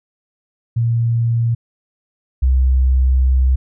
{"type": "tone pair in turn", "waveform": "sine", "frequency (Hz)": [116.54, 64.65], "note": ["A#2", "C2"], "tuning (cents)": [0, -20], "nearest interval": "minor seventh", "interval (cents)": 1020, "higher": "first", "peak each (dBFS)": [-13, -10], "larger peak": "second", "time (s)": [[0.76, 1.55], [2.42, 3.56]], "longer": "second", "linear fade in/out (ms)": 10, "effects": []}